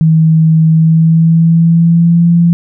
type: tone with pitch glide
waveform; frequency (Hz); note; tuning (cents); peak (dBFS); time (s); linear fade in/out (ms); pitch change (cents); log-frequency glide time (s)
sine; 160 to 170.5; D#3 to F3; +49 to -41; -4; 0.01-2.53; 0; +110; 0.68-2.28
effects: none